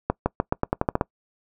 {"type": "accelerating click train", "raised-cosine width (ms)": 1, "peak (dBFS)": -6, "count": 10, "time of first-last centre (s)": [0.1, 1.011], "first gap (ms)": 160, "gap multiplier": 0.88, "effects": ["noise-tail reverb RT60 0.1 s tail -24 dB re dry"]}